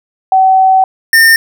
sine / square tone pair in turn, 760 / 1814.4 Hz, F#5 / A#6, +46 / -47 cents, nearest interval octave + minor third, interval 1507 cents, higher second, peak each -4 dBFS, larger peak neither, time 0.32-0.84 / 1.13-1.36 s, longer first, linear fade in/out 2 ms, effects none

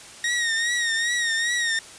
sawtooth tone with vibrato, 1869 Hz, A#6, 4 cents sharp, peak -18 dBFS, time 0.24-1.79 s, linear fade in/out 2 ms, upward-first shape triangle, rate 2.5 Hz, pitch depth 73 cents each way, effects white hiss -43 dBFS RMS until 1.98 s + resampled to 22050 Hz

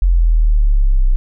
sine exponential sweep, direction down, 44.5 to 30.87 Hz, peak -8 dBFS, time 0.02-1.16 s, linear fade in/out 0 ms, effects none

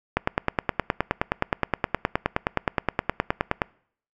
click train, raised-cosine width 0.5 ms, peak -5 dBFS, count 34, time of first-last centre 0.17-3.618 s, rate 9.57 Hz, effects noise-tail reverb RT60 0.6 s tail -25 dB re dry

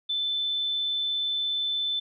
sine tone, 3523 Hz, A7, 1 cent sharp, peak -25 dBFS, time 0.09-2 s, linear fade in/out 10 ms, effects none

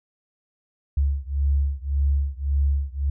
sine beating tone pair, 69.3 / 71.1 Hz, C#2 / C#2, 0 / +45 cents, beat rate 1.8 Hz, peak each -22 / -23 dBFS, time 0.97-3.1 s, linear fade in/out 5 ms, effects none

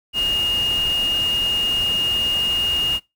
sine tone in noise, 2845 Hz, F7, 31 cents sharp, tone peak -18 dBFS, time 0.13-3 s, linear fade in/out 50 ms, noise pink, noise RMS -32 dBFS, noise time 0.13-3 s, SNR +11 dB, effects noise-tail reverb RT60 0.2 s tail -20 dB re dry

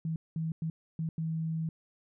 sine tone bursts at uneven times, 161.3 Hz, E3, 37 cents flat, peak -30 dBFS, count 5, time 0.05-0.16 / 0.36-0.52 / 0.62-0.7 / 0.99-1.09 / 1.18-1.69 s, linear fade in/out 2 ms, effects none

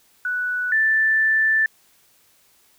sine tone pair in turn, 1480 / 1764.6 Hz, F#6 / A6, 0 / +5 cents, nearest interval minor third, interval 305 cents, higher second, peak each -21 / -15 dBFS, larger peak second, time 0.25-0.72 / 0.72-1.66 s, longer second, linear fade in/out 2 ms, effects white hiss -58 dBFS RMS until 2.78 s

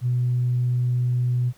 sine tone, 123.47 Hz, B2, in tune, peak -18 dBFS, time 0.01-1.53 s, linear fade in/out 50 ms, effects tanh soft clip ceiling -14 dBFS + pink hiss -56 dBFS RMS until 1.57 s

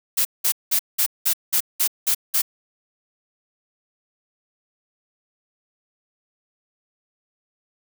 blue noise bursts, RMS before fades -19 dBFS, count 9, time 0.17-2.419 s, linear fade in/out 10 ms, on 81 ms, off 190 ms, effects none

